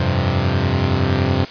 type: chord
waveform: sawtooth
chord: F suspended second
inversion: none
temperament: equal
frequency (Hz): 87.31 / 98 / 130.81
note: F2 / G2 / C3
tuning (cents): 0 / 0 / 0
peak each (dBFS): -16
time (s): 0-1.45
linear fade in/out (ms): 5
effects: white hiss -34 dBFS RMS until 1.5 s + resampled to 11025 Hz